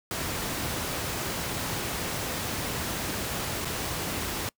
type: noise with dropouts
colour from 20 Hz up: pink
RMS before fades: -31 dBFS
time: 0.11-4.49 s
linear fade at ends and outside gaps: 1 ms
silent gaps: 3.648-3.653 s
effects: noise-tail reverb RT60 0.1 s tail -25 dB re dry + high-pass 60 Hz 12 dB/octave